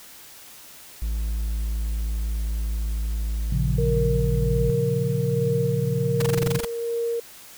triangle tone, 55 Hz, A1, in tune, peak -21 dBFS, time 1.02-4.7 s, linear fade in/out 0 ms
sine chord, Bb minor, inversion none, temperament equal with one note detuned, 116.54 / 138.59 / 175.93 Hz, Bb2 / Db3 / F3, 0 / 0 / +13 cents, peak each -27 / -24 / -28 dBFS, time 3.52-6.59 s, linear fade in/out 5 ms
sine tone with tremolo, 466.2 Hz, A#4, in tune, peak -22 dBFS, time 3.78-7.2 s, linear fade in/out 5 ms, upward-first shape sine, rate 1.3 Hz, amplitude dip 45%
pink noise bursts, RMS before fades -27 dBFS, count 11, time 6.2-6.651 s, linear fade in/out 5 ms, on 21 ms, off 22 ms
effects white hiss -45 dBFS RMS until 7.57 s

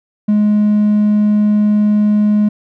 triangle tone, 209.6 Hz, G#3, 16 cents sharp, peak -6 dBFS, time 0.28-2.49 s, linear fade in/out 10 ms, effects tanh soft clip ceiling -3 dBFS

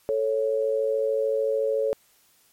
sine tone pair together, 440 / 553.6 Hz, A4 / C#5, 0 / -2 cents, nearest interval major third, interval 398 cents, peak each -24 dBFS, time 0.09-1.93 s, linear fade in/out 0 ms, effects white hiss -61 dBFS RMS until 2.52 s + MP3 64 kbps

